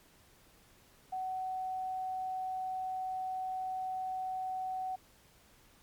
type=tone; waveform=sine; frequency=750 Hz; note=F#5; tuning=23 cents sharp; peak=-34 dBFS; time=1.12-4.96 s; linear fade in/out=10 ms; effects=pink hiss -63 dBFS RMS until 5.82 s + MP3 96 kbps